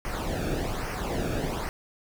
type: noise with flanger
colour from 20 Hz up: brown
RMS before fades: -30 dBFS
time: 0.05-1.69 s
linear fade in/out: 0 ms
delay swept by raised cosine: 0.26 to 1.01 ms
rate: 1.2 Hz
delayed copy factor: -0.7
effects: none